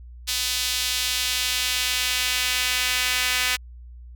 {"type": "tone with high-pass filter sweep", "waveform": "sawtooth", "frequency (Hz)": 251.3, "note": "B3", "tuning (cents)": 30, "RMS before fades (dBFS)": -24, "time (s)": [0.27, 3.57], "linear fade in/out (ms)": 20, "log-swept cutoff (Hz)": [3800, 2200], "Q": 1.3, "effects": ["added 60 Hz sine -39 dBFS peak until 4.15 s"]}